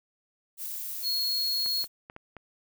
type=noise; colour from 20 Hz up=violet; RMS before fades=-36 dBFS; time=0.57-1.88 s; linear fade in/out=50 ms
type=tone; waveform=sine; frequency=4316 Hz; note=C#8; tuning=47 cents flat; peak=-26 dBFS; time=1.02-1.86 s; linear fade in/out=50 ms
type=clicks; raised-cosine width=0.5 ms; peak=-28 dBFS; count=5; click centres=1.661 / 1.842 / 2.099 / 2.164 / 2.367 s
effects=none